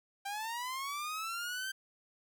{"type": "linear sweep", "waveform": "sawtooth", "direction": "up", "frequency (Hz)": [784, 1572], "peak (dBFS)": -33, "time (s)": [0.25, 1.72], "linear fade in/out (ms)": 10, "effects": []}